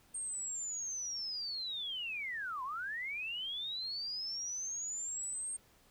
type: linear two-way sweep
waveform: sine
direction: down then up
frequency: 8670 to 987.8 to 8670 Hz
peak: -37 dBFS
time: 0.14-5.57 s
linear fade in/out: 10 ms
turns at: 2.63 s
effects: pink hiss -66 dBFS RMS until 5.9 s